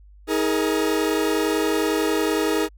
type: chord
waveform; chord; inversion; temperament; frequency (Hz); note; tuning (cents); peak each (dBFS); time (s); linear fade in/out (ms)
40% pulse; D# suspended fourth; none; equal with one note detuned; 317.7 / 415.3 / 466.2; D#4 / G#4 / A#4; +36 / 0 / 0; -22 / -23 / -25; 0.27-2.69; 50
effects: added 50 Hz sine -45 dBFS peak until 2.77 s